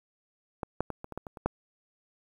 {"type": "clicks", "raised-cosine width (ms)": 1, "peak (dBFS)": [-18, -13, -20, -25, -26, -21, -26, -29, -12], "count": 9, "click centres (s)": [0.632, 0.806, 0.903, 1.044, 1.123, 1.176, 1.268, 1.372, 1.46], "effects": ["9-bit"]}